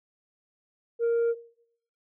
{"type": "tone", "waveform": "sine", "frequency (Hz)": 466.2, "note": "A#4", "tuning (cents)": 0, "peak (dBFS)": -19, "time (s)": [0.99, 1.35], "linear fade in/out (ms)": 50, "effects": ["noise-tail reverb RT60 0.7 s tail -20 dB re dry", "tanh soft clip ceiling -21 dBFS"]}